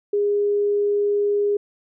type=tone; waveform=sine; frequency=409.6 Hz; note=G#4; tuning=24 cents flat; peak=-17 dBFS; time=0.13-1.57 s; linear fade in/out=5 ms; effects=none